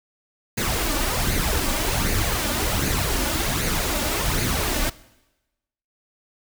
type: noise with flanger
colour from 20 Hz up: pink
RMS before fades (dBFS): -23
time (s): 0.57-4.9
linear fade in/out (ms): 10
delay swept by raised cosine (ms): 0.45 to 3.45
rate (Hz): 1.3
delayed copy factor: +0.55
effects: noise-tail reverb RT60 1.0 s tail -20 dB re dry